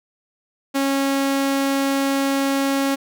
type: tone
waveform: sawtooth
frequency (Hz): 274.4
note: C#4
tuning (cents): -17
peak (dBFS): -14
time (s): 0.74-2.96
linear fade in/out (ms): 20
effects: none